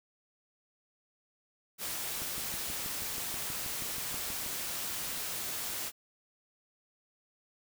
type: noise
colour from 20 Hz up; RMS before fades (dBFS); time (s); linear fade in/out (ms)
white; -37; 1.78-5.92; 50
type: click train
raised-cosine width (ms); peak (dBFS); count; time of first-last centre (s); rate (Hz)
3; -33; 15; 2.22-4.464; 6.24
effects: none